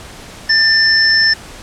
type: tone pair together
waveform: sine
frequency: 1784 / 5311 Hz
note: A6 / E8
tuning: +23 / +12 cents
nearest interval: octave + perfect fifth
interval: 1889 cents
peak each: -11 dBFS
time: 0.49-1.34 s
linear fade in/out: 10 ms
effects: pink hiss -34 dBFS RMS until 1.62 s + low-pass 9000 Hz 12 dB/octave